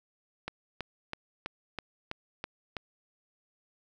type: click train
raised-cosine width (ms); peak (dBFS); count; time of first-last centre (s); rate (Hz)
0.3; -19; 8; 0.48-2.768; 3.06
effects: none